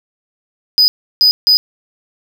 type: tone bursts at uneven times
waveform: triangle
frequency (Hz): 4978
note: D#8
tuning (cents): 0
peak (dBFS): -5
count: 3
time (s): 0.78-0.88 / 1.21-1.31 / 1.47-1.57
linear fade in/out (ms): 0
effects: 7-bit